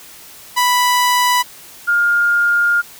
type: tone pair in turn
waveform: sawtooth / sine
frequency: 987.8 / 1412.7 Hz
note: B5 / F6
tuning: 0 / +19 cents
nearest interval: tritone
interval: 619 cents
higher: second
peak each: -8 / -11 dBFS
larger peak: first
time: 0.56-1.43 / 1.87-2.82 s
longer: second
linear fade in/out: 20 ms
effects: white hiss -39 dBFS RMS until 2.99 s